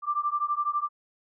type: beating tone pair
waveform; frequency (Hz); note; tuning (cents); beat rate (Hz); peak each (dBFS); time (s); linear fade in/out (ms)
sine; 1174.7 / 1186.7; D6 / D6; 0 / +18; 12; -28; 0.02-0.89; 50
effects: none